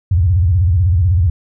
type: tone with vibrato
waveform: sine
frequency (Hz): 87.8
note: F2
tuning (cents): +10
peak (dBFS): -9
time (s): 0.11-1.3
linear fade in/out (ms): 5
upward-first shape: square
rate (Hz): 16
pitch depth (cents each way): 190
effects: none